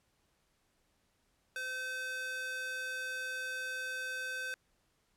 square tone with high-pass filter, 513 Hz, C5, 34 cents flat, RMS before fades -39 dBFS, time 1.56-4.54 s, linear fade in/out 0 ms, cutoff 1300 Hz, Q 2.5, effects pink hiss -75 dBFS RMS until 5.16 s + low-pass 12000 Hz 12 dB/octave

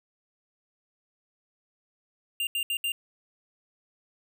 square tone bursts at uneven times, 2794 Hz, F7, in tune, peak -27 dBFS, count 4, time 2.4-2.47 / 2.55-2.63 / 2.7-2.77 / 2.84-2.92 s, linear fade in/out 2 ms, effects none

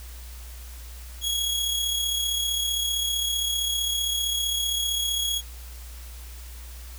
sawtooth tone with amplitude modulation, 3322 Hz, G#7, in tune, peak -19 dBFS, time 1.21-5.42 s, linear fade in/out 50 ms, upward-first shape sine, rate 35.4 Hz, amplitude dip 40%, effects added 60 Hz sine -38 dBFS peak until 6.98 s + white hiss -47 dBFS RMS until 6.98 s

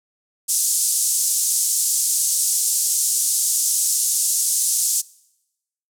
pink band-pass noise, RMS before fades -20 dBFS, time 0.48-5.02 s, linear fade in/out 20 ms, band 6500 to 11000 Hz, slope 24 dB/octave, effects noise-tail reverb RT60 0.9 s tail -23 dB re dry

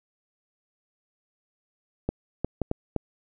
clicks, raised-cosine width 2 ms, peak -12 dBFS, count 5, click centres 2.09 / 2.446 / 2.617 / 2.714 / 2.963 s, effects none

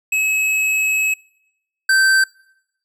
square tone pair in turn, 2572 / 1553.8 Hz, E7 / G6, -43 / -16 cents, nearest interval major sixth, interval 873 cents, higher first, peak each -16 / -12 dBFS, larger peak second, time 0.12-1.14 / 1.89-2.24 s, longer first, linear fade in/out 5 ms, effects noise-tail reverb RT60 0.9 s tail -26 dB re dry + low-pass 12000 Hz 12 dB/octave

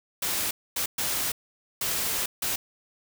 white noise bursts at uneven times, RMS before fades -28 dBFS, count 5, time 0.22-0.51 / 0.76-0.86 / 0.98-1.32 / 1.81-2.26 / 2.42-2.56 s, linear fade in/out 5 ms, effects none

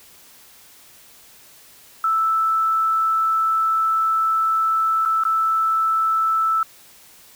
sine tone with dropouts, 1318 Hz, E6, 1 cent flat, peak -16 dBFS, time 2.04-6.63 s, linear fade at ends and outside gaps 2 ms, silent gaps 5.052-5.058 / 5.237-5.251 s, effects white hiss -48 dBFS RMS until 7.35 s

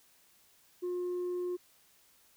sine tone, 357.4 Hz, F4, 40 cents sharp, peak -30 dBFS, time 0.82-1.57 s, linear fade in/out 20 ms, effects tanh soft clip ceiling -31 dBFS + white hiss -65 dBFS RMS until 2.36 s

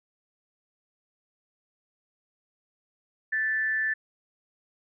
sine tone with frequency modulation, 1760 Hz, A6, in tune, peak -24 dBFS, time 3.32-3.94 s, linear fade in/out 10 ms, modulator 214 Hz, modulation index 0.29, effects none

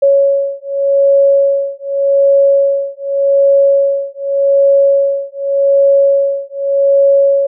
sine beating tone pair, 555 / 555.85 Hz, C#5 / C#5, +2 / +5 cents, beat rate 0.85 Hz, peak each -11 dBFS, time 0.02-7.47 s, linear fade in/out 10 ms, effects none

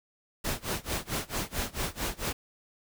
pink noise with tremolo, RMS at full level -30 dBFS, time 0.44-2.33 s, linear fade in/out 10 ms, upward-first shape sine, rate 4.5 Hz, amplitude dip 95%, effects none

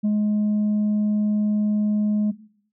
sine tone, 210 Hz, G#3, 19 cents sharp, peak -15 dBFS, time 0.03-2.32 s, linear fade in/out 20 ms, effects noise-tail reverb RT60 0.6 s tail -19 dB re dry + tanh soft clip ceiling -17 dBFS

